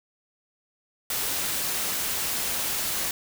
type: noise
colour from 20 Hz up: white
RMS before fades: -28 dBFS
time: 1.1-3.11 s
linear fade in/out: 2 ms
effects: none